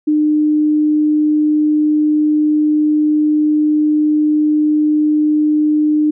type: tone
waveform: sine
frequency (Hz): 302.8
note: D#4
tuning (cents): -47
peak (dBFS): -10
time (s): 0.07-6.11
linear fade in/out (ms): 10
effects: none